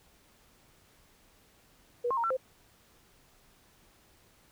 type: tone with pitch steps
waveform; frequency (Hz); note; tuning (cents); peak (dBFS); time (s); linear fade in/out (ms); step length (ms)
sine; 483.6 / 1069 / 930 / 1348 / 520; B4 / C6 / A#5 / E6 / C5; -36 / +37 / -4 / +38 / -11; -27; 2.04-2.37; 10; 66
effects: pink hiss -63 dBFS RMS until 4.51 s